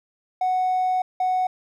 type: tone pair in turn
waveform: triangle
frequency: 740 / 740 Hz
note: F#5 / F#5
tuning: 0 / 0 cents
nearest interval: unison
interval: 0 cents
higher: neither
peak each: -16 dBFS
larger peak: neither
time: 0.41-1.02 / 1.2-1.47 s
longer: first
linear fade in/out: 5 ms
effects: tanh soft clip ceiling -15 dBFS